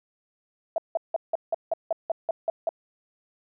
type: tone bursts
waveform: sine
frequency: 659.3 Hz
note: E5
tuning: in tune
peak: -21 dBFS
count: 11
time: 0.76-2.691 s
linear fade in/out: 2 ms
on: 21 ms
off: 170 ms
effects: none